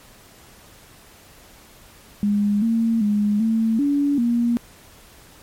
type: tone with pitch steps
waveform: sine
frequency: 205.3 / 227.9 / 207.4 / 224.1 / 285.2 / 236.7 Hz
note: G#3 / A#3 / G#3 / A3 / C#4 / A#3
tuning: -20 / -39 / -2 / +32 / +49 / +27 cents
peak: -16 dBFS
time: 2.23-4.57 s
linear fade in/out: 0 ms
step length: 390 ms
effects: pink hiss -48 dBFS RMS until 5.42 s + MP3 64 kbps